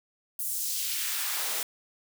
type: noise with high-pass filter sweep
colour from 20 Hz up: white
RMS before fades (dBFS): -31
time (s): 0.39-1.63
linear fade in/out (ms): 2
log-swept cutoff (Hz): 11000 to 400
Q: 1
effects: none